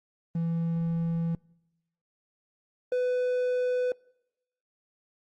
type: tone pair in turn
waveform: triangle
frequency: 166.6 / 499.2 Hz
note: E3 / B4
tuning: +19 / +19 cents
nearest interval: octave + perfect fifth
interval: 1900 cents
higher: second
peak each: -24 / -22 dBFS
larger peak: second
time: 0.35-1.35 / 2.92-3.92 s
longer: neither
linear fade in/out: 2 ms
effects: noise-tail reverb RT60 0.9 s tail -26 dB re dry + Opus 24 kbps